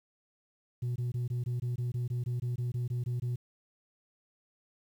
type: tone bursts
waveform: sine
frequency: 122.2 Hz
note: B2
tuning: 18 cents flat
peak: -27 dBFS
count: 16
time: 0.82-3.36 s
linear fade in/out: 10 ms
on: 140 ms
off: 20 ms
effects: tanh soft clip ceiling -29 dBFS + 10-bit